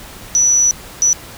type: tone bursts at uneven times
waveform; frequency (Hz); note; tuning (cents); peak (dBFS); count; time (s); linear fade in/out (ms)
sine; 5920; F#8; 0; -9; 2; 0.35-0.71 / 1.02-1.13; 0
effects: pink hiss -35 dBFS RMS until 1.37 s